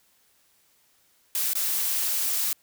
blue noise with dropouts, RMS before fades -26 dBFS, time 1.35-2.53 s, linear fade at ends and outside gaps 2 ms, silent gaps 1.534-1.552 s, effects white hiss -64 dBFS RMS until 2.62 s

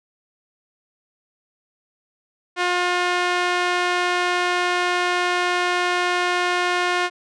sawtooth tone with band-pass filter, 356.7 Hz, F4, 37 cents sharp, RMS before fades -21 dBFS, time 2.56-7.1 s, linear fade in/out 50 ms, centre 1800 Hz, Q 0.76, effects resampled to 24000 Hz

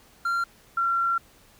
triangle / sine tone pair in turn, 1380 / 1367.3 Hz, F6 / F6, -21 / -37 cents, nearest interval unison, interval 16 cents, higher first, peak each -21 dBFS, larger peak neither, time 0.25-0.44 / 0.77-1.18 s, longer second, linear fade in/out 5 ms, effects pink hiss -56 dBFS RMS until 1.59 s

